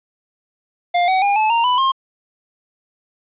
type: tone with pitch steps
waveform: square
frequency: 703 / 753.5 / 807.5 / 865.5 / 927.6 / 994.2 / 1065.5 Hz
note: F5 / F#5 / G#5 / A5 / A#5 / B5 / C6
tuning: +11 / +31 / -49 / -29 / -9 / +11 / +31 cents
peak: -14 dBFS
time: 0.94-1.92 s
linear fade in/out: 10 ms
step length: 140 ms
effects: resampled to 8000 Hz + 8-bit